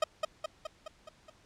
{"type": "tone with echo", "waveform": "30% pulse", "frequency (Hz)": 627, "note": "D#5", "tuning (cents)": 13, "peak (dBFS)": -21, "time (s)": [0.02, 0.04], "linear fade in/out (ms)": 5, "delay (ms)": 210, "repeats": 6, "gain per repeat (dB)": -4, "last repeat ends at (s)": 1.3, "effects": ["pink hiss -63 dBFS RMS until 1.45 s", "low-pass 7000 Hz 12 dB/octave"]}